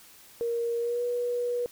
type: tone with pitch glide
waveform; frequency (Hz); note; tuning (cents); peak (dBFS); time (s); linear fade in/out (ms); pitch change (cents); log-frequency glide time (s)
sine; 468.7 to 484.9; A#4 to B4; +9 to -32; -26; 0.41-1.66; 0; +59; 0.79-1.03
effects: white hiss -53 dBFS RMS until 1.71 s